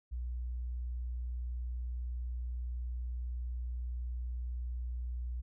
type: tone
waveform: sine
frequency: 60.8 Hz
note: B1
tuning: 26 cents flat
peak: -35 dBFS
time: 0.11-5.42 s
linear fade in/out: 20 ms
effects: none